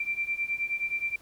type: beating tone pair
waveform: sine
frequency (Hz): 2349 / 2358.5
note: D7 / D7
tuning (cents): 0 / +7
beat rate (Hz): 9.5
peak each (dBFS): -32 / -30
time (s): 0-1.16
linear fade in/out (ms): 5
effects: pink hiss -57 dBFS RMS until 1.21 s